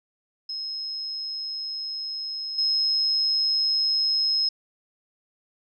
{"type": "tone with level steps", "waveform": "sine", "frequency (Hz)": 5150, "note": "E8", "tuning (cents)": -41, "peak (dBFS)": [-29, -20], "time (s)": [0.49, 4.49], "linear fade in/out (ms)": 5, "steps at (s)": 2.58, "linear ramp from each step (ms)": 5, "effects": []}